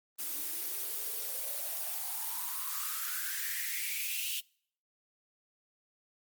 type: noise with high-pass filter sweep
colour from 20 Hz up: blue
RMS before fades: -36 dBFS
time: 0.18-4.41 s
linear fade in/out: 20 ms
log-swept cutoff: 260 to 3000 Hz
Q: 6.7
effects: noise-tail reverb RT60 0.6 s tail -26 dB re dry + Opus 24 kbps